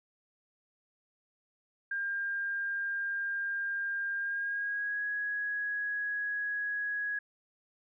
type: tone with pitch glide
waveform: sine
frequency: 1603 to 1666.3 Hz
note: G6 to G#6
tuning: +38 to +5 cents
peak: -31 dBFS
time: 1.91-7.19 s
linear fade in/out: 5 ms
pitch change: +67 cents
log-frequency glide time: 4.17-5.05 s
effects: none